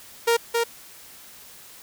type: tone with echo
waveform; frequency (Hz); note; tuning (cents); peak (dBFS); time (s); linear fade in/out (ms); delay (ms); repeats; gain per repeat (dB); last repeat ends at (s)
sawtooth; 466.2; A#4; 0; -13; 0.27-0.37; 10; 270; 1; -3; 0.64
effects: white hiss -46 dBFS RMS until 1.82 s